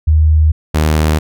sine / sawtooth tone pair in turn, 77.78 / 77.43 Hz, D#2 / D#2, 0 / -8 cents, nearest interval unison, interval 8 cents, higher first, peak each -6 dBFS, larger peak neither, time 0.07-0.52 / 0.74-1.19 s, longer neither, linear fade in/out 10 ms, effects none

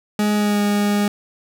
40% pulse tone with pitch glide, 209.1 to 205.4 Hz, G#3 to G#3, +12 to -19 cents, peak -15 dBFS, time 0.19-1.08 s, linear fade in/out 2 ms, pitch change -31 cents, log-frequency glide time 0.35-0.61 s, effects none

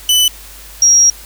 sawtooth / sine tone pair in turn, 2993 / 5650 Hz, F#7 / F8, +19 / +19 cents, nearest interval major seventh, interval 1100 cents, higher second, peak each -5 / -5 dBFS, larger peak neither, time 0.09-0.28 / 0.82-1.1 s, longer second, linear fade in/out 2 ms, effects added 50 Hz sine -37 dBFS peak until 1.25 s + white hiss -36 dBFS RMS until 1.25 s

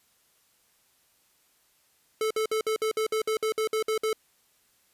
square tone bursts, 436.8 Hz, A4, 13 cents flat, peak -25 dBFS, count 13, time 2.21-4.13 s, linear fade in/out 2 ms, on 96 ms, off 56 ms, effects white hiss -66 dBFS RMS until 4.93 s + resampled to 32000 Hz

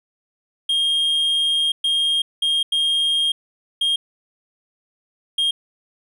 triangle tone bursts at uneven times, 3229 Hz, G#7, 49 cents flat, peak -15 dBFS, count 6, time 0.69-1.72 / 1.84-2.22 / 2.42-2.63 / 2.72-3.32 / 3.81-3.96 / 5.38-5.51 s, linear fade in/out 5 ms, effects none

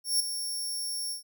20% pulse tone with ADSR envelope, 5490 Hz, F8, 31 cents flat, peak -16 dBFS, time 0.04-1.23 s, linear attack 160 ms, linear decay 5 ms, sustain -10 dB, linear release 120 ms, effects none

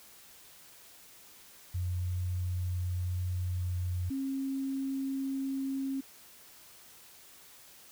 sine tone pair in turn, 90.1 / 270 Hz, F#2 / C#4, -45 / -45 cents, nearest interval octave + perfect fifth, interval 1900 cents, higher second, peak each -30 / -31 dBFS, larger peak first, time 1.74-4.1 / 4.1-6.01 s, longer first, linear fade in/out 10 ms, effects white hiss -55 dBFS RMS until 7.91 s

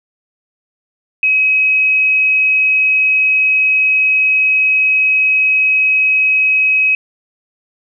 sine tone, 2545 Hz, D#7, 39 cents sharp, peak -9 dBFS, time 1.23-6.95 s, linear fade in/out 2 ms, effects none

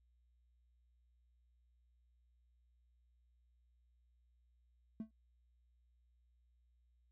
triangle tone with exponential decay, 220 Hz, A3, in tune, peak -34 dBFS, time 5-5.11 s, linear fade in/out 2 ms, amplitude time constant 22 ms, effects tanh soft clip ceiling -35 dBFS + added 60 Hz sine -70 dBFS peak until 7.11 s

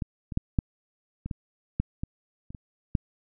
clicks, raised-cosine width 5 ms, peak -17 / -23 / -11 / -10 / -21 / -19 / -12 / -18 / -29 / -28 / -10 dBFS, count 11, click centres 0.022 / 0.322 / 0.374 / 0.588 / 1.26 / 1.312 / 1.8 / 2.035 / 2.505 / 2.548 / 2.952 s, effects none

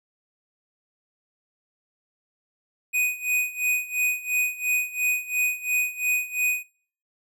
square tone with tremolo, 2489 Hz, D#7, in tune, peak -20 dBFS, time 2.93-6.64 s, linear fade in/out 20 ms, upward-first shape sine, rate 2.9 Hz, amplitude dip 85%, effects noise-tail reverb RT60 0.5 s tail -22 dB re dry

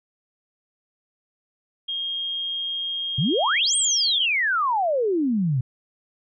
sine tone, 3237 Hz, G#7, 45 cents flat, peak -25 dBFS, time 1.88-4.26 s, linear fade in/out 10 ms
sine exponential two-way sweep, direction up then down, 120.2 to 8870 to 120.2 Hz, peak -19 dBFS, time 3.18-5.61 s, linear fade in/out 5 ms, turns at 3.76 s
effects none

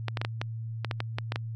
clicks, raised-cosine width 0.3 ms, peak -14 dBFS, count 11, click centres 0.083 / 0.172 / 0.215 / 0.249 / 0.415 / 0.847 / 0.912 / 1.004 / 1.185 / 1.321 / 1.359 s, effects added 113 Hz sine -33 dBFS peak until 1.55 s + AAC 64 kbps

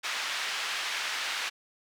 pink band-pass noise, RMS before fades -33 dBFS, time 0.03-1.5 s, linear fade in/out 20 ms, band 1500 to 4500 Hz, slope 12 dB/octave, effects none

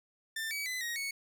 sawtooth tone with pitch steps, 1787 / 2277 / 2014 / 1883 / 2216 Hz, A6 / C#7 / B6 / A#6 / C#7, +26 / +46 / +33 / +17 / -1 cents, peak -31 dBFS, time 0.36-1.11 s, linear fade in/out 5 ms, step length 150 ms, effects none

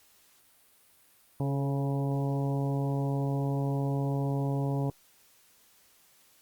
harmonic tone with a mistuned harmonic, 138.59 Hz, C#3, in tune, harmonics 1 / 2 / 3 / 4 / 5 / 6 / 7, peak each -28 / -34 / -38 / -40 / -42 / -44 / -45 dBFS, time 1.4-4.9 s, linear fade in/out 2 ms, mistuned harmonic 3, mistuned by +24 cents, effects white hiss -62 dBFS RMS until 6.41 s + Opus 48 kbps

